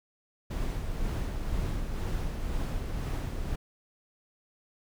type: noise with tremolo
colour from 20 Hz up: brown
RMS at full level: -30 dBFS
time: 0.5-3.56 s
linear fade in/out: 10 ms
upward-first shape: sine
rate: 2 Hz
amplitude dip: 35%
effects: none